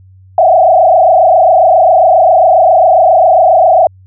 sine tone with frequency modulation, 698.5 Hz, F5, in tune, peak -3 dBFS, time 0.38-3.87 s, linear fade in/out 2 ms, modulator 27.4 Hz, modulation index 2.5, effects added 94 Hz sine -37 dBFS peak until 4.06 s

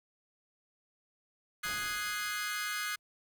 sawtooth chord, Ab dominant seventh, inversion second, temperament equal, 1244.5 / 1480 / 1661.2 / 2093 Hz, Eb6 / Gb6 / Ab6 / C7, 0 / 0 / 0 / 0 cents, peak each -36 dBFS, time 1.63-2.96 s, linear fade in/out 10 ms
pink noise with exponential decay, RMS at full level -45 dBFS, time 1.65-2.99 s, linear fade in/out 0 ms, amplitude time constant 290 ms
effects none

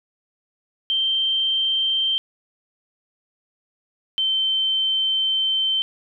sine tone pair in turn, 3136 / 3100 Hz, G7 / G7, 0 / -20 cents, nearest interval unison, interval 20 cents, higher first, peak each -18 dBFS, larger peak neither, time 0.9-2.18 / 4.18-5.82 s, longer second, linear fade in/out 0 ms, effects none

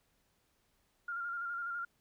sine tone with vibrato, 1398 Hz, F6, 1 cent sharp, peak -36 dBFS, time 1.08-1.85 s, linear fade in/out 5 ms, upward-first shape square, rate 12 Hz, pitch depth 26 cents each way, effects pink hiss -75 dBFS RMS until 2 s

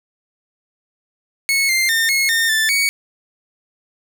sawtooth tone with pitch steps, 2197 / 2096 / 1815 / 2170 / 1822 / 1762 / 2242 Hz, C#7 / C7 / A#6 / C#7 / A#6 / A6 / C#7, -16 / +2 / -47 / -37 / -40 / +2 / +19 cents, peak -11 dBFS, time 1.49-2.89 s, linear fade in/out 0 ms, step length 200 ms, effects none

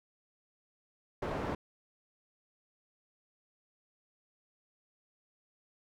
white low-pass noise, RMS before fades -36 dBFS, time 1.22-1.55 s, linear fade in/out 5 ms, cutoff 760 Hz, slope 12 dB/octave, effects none

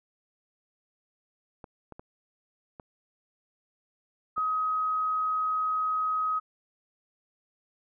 clicks, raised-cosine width 1 ms, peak -29 dBFS, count 5, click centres 1.642 / 1.923 / 1.995 / 2.798 / 4.38 s
sine tone, 1264 Hz, D#6, 27 cents sharp, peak -25 dBFS, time 4.36-6.4 s, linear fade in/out 20 ms
effects none

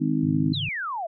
harmonic tone, 51.91 Hz, G#1, in tune, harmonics 3 / 4 / 5 / 6, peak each -26 / -31 / -24 / -27 dBFS, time 0-0.54 s, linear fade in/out 20 ms
sine chord, Ab suspended fourth, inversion none, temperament just, 103.83 / 138.43 / 155.74 Hz, Ab2 / Db3 / Eb3, 0 / -2 / +2 cents, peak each -32 dBFS, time 0.23-0.69 s, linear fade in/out 5 ms
sine exponential sweep, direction down, 4186 to 630 Hz, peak -27 dBFS, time 0.53-1.07 s, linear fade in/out 10 ms
effects none

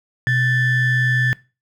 triangle ring-modulated tone, 819 Hz, G#5, 24 cents flat, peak -10 dBFS, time 0.27-1.33 s, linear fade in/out 0 ms, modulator 945 Hz, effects noise-tail reverb RT60 0.3 s tail -21 dB re dry

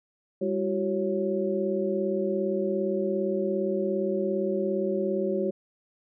sine tone cluster, 200.6 / 343 / 380.4 / 551 Hz, G3 / F4 / F#4 / C#5, +40 / -31 / +48 / -11 cents, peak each -30 / -33 / -28 / -30 dBFS, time 0.41-5.51 s, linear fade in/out 10 ms, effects none

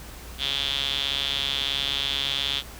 sawtooth tone with band-pass filter, 138.59 Hz, C#3, in tune, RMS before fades -27 dBFS, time 0.38-2.63 s, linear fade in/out 50 ms, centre 3400 Hz, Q 8.3, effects added 60 Hz sine -42 dBFS peak until 2.79 s + pink hiss -43 dBFS RMS until 2.79 s

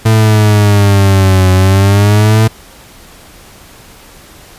40% pulse exponential two-way sweep, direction down then up, 111.6 to 92.5 to 111.6 Hz, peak -4 dBFS, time 0.05-2.48 s, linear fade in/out 10 ms, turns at 1.51 s, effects pink hiss -37 dBFS RMS until 4.58 s + resampled to 32000 Hz

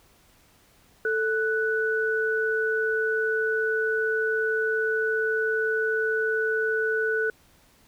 sine tone pair together, 441.3 / 1484.4 Hz, A4 / F#6, +5 / +5 cents, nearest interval octave + major sixth, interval 2100 cents, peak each -25 dBFS, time 1.05-7.3 s, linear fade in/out 2 ms, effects pink hiss -59 dBFS RMS until 7.87 s

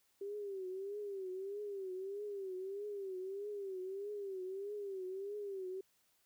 sine tone with vibrato, 392 Hz, G4, in tune, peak -40 dBFS, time 0.21-5.81 s, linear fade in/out 5 ms, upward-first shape triangle, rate 1.6 Hz, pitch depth 120 cents each way, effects white hiss -75 dBFS RMS until 6.25 s

